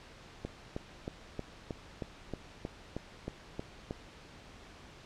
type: click train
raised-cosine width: 2 ms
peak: -23 dBFS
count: 12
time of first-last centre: 0.45-3.909 s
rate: 3.18 Hz
effects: pink hiss -53 dBFS RMS until 5.05 s + low-pass 5000 Hz 12 dB/octave